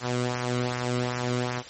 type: tone with flanger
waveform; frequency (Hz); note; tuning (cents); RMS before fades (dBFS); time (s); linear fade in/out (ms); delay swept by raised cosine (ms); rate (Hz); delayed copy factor
sawtooth; 123.47; B2; 0; -28; 0-1.63; 50; 0.25 to 1.19; 2.6; -0.6
effects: white hiss -43 dBFS RMS until 1.69 s + MP3 32 kbps

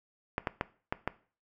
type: clicks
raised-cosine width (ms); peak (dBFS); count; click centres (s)
0.5; -14; 5; 0.381 / 0.472 / 0.611 / 0.925 / 1.076
effects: noise-tail reverb RT60 0.4 s tail -18 dB re dry

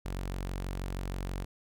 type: tone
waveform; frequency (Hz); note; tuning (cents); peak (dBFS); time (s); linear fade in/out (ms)
sawtooth; 46.25; F#1; 0; -30; 0.05-1.45; 10
effects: none

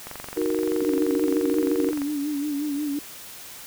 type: click train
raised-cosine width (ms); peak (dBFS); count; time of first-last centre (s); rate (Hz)
0.5; -20; 46; 0.07-2.018; 23.1
type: chord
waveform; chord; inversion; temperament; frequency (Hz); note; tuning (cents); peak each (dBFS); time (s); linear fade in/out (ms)
sine; D# minor; none; equal; 311.1 / 370 / 466.2; D#4 / F#4 / A#4; 0 / 0 / 0; -26; 0.36-1.92; 20
type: tone with vibrato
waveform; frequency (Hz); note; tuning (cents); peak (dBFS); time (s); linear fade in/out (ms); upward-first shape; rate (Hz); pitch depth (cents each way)
sine; 291.1; D4; -15; -24; 0.82-2.99; 2; sine; 5.6; 65
effects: white hiss -41 dBFS RMS until 3.66 s

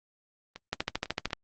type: two click trains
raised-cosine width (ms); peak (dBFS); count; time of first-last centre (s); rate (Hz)
0.2; -10 / -23; 9 / 4; 0.73-1.332 / 0.56-1.306; 13.3 / 4.02
effects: low-pass 5000 Hz 12 dB/octave + Opus 24 kbps

